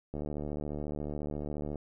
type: click train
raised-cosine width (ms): 2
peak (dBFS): -24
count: 121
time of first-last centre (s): 0.14-1.757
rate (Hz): 74.2
effects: none